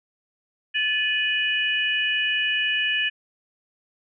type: tone cluster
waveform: sine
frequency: 1735 / 2485 / 2939 Hz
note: A6 / D#7 / F#7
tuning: -25 / -3 / -12 cents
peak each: -25 dBFS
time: 0.74-3.1 s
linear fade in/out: 20 ms
effects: none